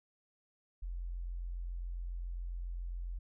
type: tone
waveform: sine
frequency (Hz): 43.65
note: F1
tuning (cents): 0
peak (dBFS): -37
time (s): 0.82-3.19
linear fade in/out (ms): 10
effects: none